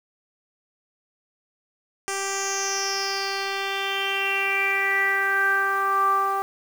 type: tone with low-pass filter sweep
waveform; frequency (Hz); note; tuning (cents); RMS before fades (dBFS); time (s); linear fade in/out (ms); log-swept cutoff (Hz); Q
10% pulse; 392; G4; 0; -24; 2.08-6.42; 0; 8100 to 1000; 6.6
effects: 7-bit